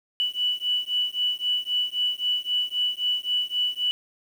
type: beating tone pair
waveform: sine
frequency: 2960 / 2963.8 Hz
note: F#7 / F#7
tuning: 0 / +2 cents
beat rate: 3.8 Hz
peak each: -26 dBFS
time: 0.2-3.91 s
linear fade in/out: 0 ms
effects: 8-bit